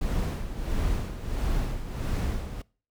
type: noise with tremolo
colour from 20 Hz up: brown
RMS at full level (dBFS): -26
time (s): 0.01-2.62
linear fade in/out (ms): 5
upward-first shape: sine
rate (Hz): 1.5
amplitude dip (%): 65
effects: noise-tail reverb RT60 0.4 s tail -24 dB re dry